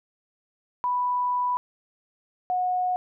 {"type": "tone pair in turn", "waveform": "sine", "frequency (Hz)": [987.8, 729.4], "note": ["B5", "F#5"], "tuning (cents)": [0, -25], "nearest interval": "perfect fourth", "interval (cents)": 525, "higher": "first", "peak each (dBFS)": -22, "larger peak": "neither", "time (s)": [[0.84, 1.57], [2.5, 2.96]], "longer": "first", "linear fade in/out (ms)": 0, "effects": []}